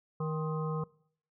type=harmonic tone with a mistuned harmonic; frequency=156.7 Hz; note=D#3; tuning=13 cents sharp; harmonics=1 / 3 / 5 / 7 / 8; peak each=-32 / -37 / -47 / -42 / -44 dBFS; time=0.2-0.84 s; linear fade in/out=5 ms; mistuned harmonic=7; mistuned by=-68 cents; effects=noise-tail reverb RT60 0.6 s tail -22 dB re dry